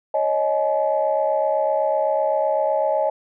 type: chord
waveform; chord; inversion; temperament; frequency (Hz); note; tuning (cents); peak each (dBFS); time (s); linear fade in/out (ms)
sine; C# suspended second; none; equal with one note detuned; 554.4 / 622.3 / 851; C#5 / D#5 / G#5; 0 / 0 / +42; -22 / -20 / -23; 0.14-3.1; 5
effects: tanh soft clip ceiling -8 dBFS